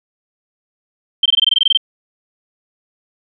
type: tone bursts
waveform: sine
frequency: 3136 Hz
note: G7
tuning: in tune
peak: -8 dBFS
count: 12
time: 1.23-1.774 s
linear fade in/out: 5 ms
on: 27 ms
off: 20 ms
effects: none